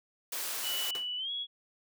white noise, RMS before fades -36 dBFS, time 0.32-0.91 s, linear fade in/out 5 ms
sine tone with pitch glide, 2960 to 3342 Hz, F#7 to G#7, 0 to +10 cents, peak -33 dBFS, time 0.62-1.47 s, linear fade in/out 50 ms, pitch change +210 cents, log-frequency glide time 1.17-1.31 s
pink noise with exponential decay, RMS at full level -38 dBFS, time 0.95-1.12 s, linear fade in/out 0 ms, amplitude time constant 35 ms
effects high-pass 400 Hz 12 dB/octave

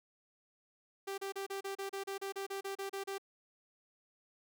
sawtooth tone bursts, 392 Hz, G4, in tune, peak -34 dBFS, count 15, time 1.07-3.182 s, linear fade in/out 10 ms, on 110 ms, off 33 ms, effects none

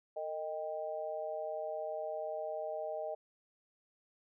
sine tone with amplitude modulation, 622.3 Hz, D#5, in tune, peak -32 dBFS, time 0.16-3.15 s, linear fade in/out 10 ms, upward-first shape sine, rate 168 Hz, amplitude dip 95%, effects none

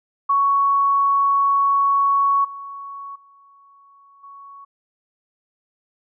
sine tone with level steps, 1114 Hz, C#6, 8 cents sharp, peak -14 / -31 / -48 / -38 dBFS, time 0.29-4.65 s, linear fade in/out 10 ms, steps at 2.44 / 3.15 / 4.23 s, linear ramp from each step 10 ms, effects none

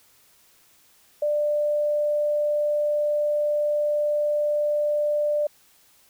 sine tone, 593 Hz, D5, 17 cents sharp, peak -20 dBFS, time 1.22-5.47 s, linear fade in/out 5 ms, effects white hiss -58 dBFS RMS until 6.09 s

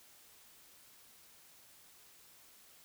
silence, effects white hiss -61 dBFS RMS until 2.84 s

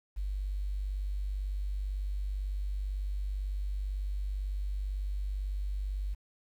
sine tone with quantisation, 49 Hz, G1, in tune, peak -31 dBFS, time 0.16-6.15 s, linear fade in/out 20 ms, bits 10, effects none

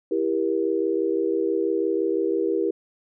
sine chord, E diminished, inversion none, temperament just, 329.6 / 395.6 / 474.7 Hz, E4 / G4 / Bb4, 0 / +16 / +31 cents, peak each -25 / -24 / -26 dBFS, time 0.11-2.71 s, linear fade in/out 5 ms, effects none

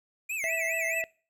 square tone with vibrato, 2349 Hz, D7, in tune, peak -31 dBFS, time 0.29-1.02 s, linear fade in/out 10 ms, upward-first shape sine, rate 4.8 Hz, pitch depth 210 cents each way
harmonic tone, 655 Hz, E5, 11 cents flat, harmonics 1 / 3 / 4, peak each -33 / -32 / -37 dBFS, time 0.44-1.04 s, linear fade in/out 0 ms
effects noise-tail reverb RT60 0.4 s tail -23 dB re dry

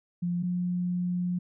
sine tone pair in turn, 175 / 178.26 Hz, F3 / F3, +4 / +36 cents, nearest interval unison, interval 32 cents, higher second, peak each -26 dBFS, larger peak neither, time 0.22-0.43 / 0.43-1.39 s, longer second, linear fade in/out 10 ms, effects none

